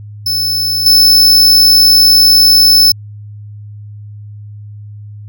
45% pulse tone with level steps, 5260 Hz, E8, 5 cents flat, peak -12 / -4 dBFS, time 0.26-2.92 s, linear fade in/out 5 ms, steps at 0.86 s, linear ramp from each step 2 ms, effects added 104 Hz sine -27 dBFS peak until 5.28 s

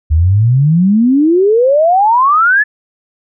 sine exponential sweep, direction up, 73.7 to 1760 Hz, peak -6 dBFS, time 0.1-2.64 s, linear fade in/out 20 ms, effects none

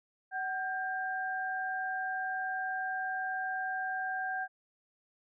sine tone pair together, 751.8 / 1593 Hz, F#5 / G6, +27 / +27 cents, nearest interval octave + minor second, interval 1300 cents, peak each -35 / -35 dBFS, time 0.31-4.48 s, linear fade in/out 50 ms, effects none

